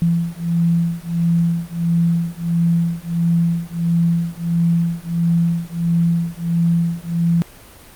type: beating tone pair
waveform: sine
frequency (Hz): 168.2 / 169.7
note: E3 / F3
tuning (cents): +35 / -49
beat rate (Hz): 1.5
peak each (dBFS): -18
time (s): 0.02-7.42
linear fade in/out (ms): 0
effects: pink hiss -42 dBFS RMS until 7.95 s + Opus 32 kbps